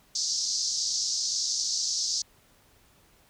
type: band-pass noise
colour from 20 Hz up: pink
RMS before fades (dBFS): -29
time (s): 0.15-2.22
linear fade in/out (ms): 5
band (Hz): 4600 to 6500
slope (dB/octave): 48
effects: pink hiss -61 dBFS RMS until 3.29 s